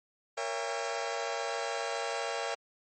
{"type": "chord", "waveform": "sawtooth", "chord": "A# diminished seventh", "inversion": "none", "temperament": "just", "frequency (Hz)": [466.2, 559.4, 671.3, 805.5], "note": ["A#4", "C#5", "E5", "G5"], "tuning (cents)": [0, 16, 31, 47], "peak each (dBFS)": -34, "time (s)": [0.37, 2.55], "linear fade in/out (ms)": 10, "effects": ["MP3 32 kbps"]}